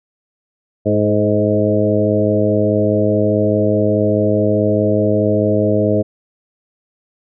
harmonic tone with a mistuned harmonic, 104.8 Hz, G#2, 16 cents sharp, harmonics 1 / 2 / 3 / 4 / 5 / 6, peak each -19 / -19 / -19 / -19 / -19 / -19 dBFS, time 0.85-6.03 s, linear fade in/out 20 ms, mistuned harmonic 4, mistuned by +26 cents, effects none

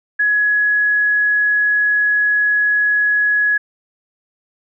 sine tone, 1681 Hz, G#6, 20 cents sharp, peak -12 dBFS, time 0.19-3.58 s, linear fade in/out 10 ms, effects none

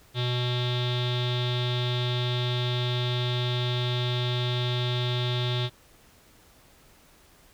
square tone with low-pass filter, 123.3 Hz, B2, 2 cents flat, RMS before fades -27 dBFS, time 0.14-5.7 s, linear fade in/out 50 ms, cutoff 3600 Hz, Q 9.4, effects pink hiss -57 dBFS RMS until 7.53 s

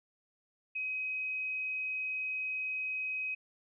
sine tone, 2529 Hz, D#7, 28 cents sharp, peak -33 dBFS, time 0.75-3.35 s, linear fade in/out 10 ms, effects none

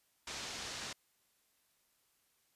white low-pass noise, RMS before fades -44 dBFS, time 0.27-0.93 s, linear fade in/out 5 ms, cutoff 6600 Hz, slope 24 dB/octave, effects white hiss -75 dBFS RMS until 2.55 s + resampled to 32000 Hz

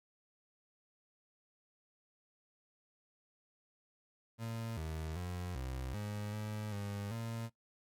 30% pulse tone with pitch steps, 114.1 / 79.3 / 89.4 / 64.8 / 104.1 / 106.5 / 101.4 / 114.7 Hz, A#2 / D#2 / F2 / C2 / G#2 / G#2 / G#2 / A#2, -37 / +33 / +41 / -16 / +5 / +44 / -41 / -28 cents, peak -36 dBFS, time 4.38-7.5 s, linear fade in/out 50 ms, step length 390 ms, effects noise-tail reverb RT60 0.1 s tail -18 dB re dry + MP3 96 kbps

